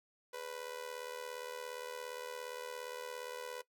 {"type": "tone with amplitude modulation", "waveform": "sawtooth", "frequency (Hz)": 495.3, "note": "B4", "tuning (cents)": 5, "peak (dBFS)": -35, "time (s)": [0.33, 3.62], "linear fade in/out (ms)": 10, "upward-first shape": "sine", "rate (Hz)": 77.3, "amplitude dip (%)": 80, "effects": ["noise-tail reverb RT60 0.1 s tail -19 dB re dry"]}